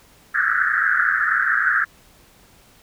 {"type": "band-pass noise", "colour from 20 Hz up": "white", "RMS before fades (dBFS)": -19, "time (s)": [0.34, 1.85], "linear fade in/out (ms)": 10, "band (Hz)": [1300, 1800], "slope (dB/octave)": 96, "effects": ["pink hiss -52 dBFS RMS until 2.82 s"]}